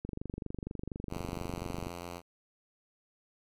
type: click train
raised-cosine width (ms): 3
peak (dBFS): -24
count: 45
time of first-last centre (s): 0.05-1.868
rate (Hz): 24.2
type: tone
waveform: 5% pulse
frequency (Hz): 87.1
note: F2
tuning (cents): -4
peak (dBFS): -29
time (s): 1.09-2.22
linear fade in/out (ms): 50
effects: MP3 96 kbps